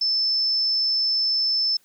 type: tone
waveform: sine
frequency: 5274 Hz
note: E8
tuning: in tune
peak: -19 dBFS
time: 0.01-1.77 s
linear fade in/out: 5 ms
effects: white hiss -61 dBFS RMS until 1.84 s